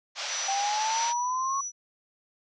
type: band-pass noise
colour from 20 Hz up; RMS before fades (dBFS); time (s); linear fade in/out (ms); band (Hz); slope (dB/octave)
white; -34; 0.15-1.14; 50; 550 to 6200; 48
type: tone with tremolo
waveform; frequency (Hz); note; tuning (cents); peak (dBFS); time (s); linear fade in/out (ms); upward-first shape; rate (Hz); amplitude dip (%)
sine; 5900; F#8; -6; -31; 0.26-1.72; 50; triangle; 1.6; 65
type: exponential sweep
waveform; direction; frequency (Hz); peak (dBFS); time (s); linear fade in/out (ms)
sine; up; 777 to 1108.7; -26; 0.48-1.61; 5
effects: none